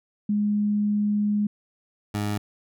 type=tone pair in turn; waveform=sine / 20% pulse; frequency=207.7 / 103.85 Hz; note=G#3 / G#2; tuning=0 / 0 cents; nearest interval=octave; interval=1200 cents; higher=first; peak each=-20 dBFS; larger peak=neither; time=0.29-1.47 / 2.14-2.38 s; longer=first; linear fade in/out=5 ms; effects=none